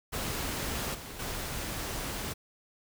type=noise with level steps; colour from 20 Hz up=pink; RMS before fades=-34 / -43 / -36 dBFS; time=0.12-2.34 s; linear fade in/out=20 ms; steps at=0.94 / 1.19 s; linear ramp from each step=10 ms; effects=none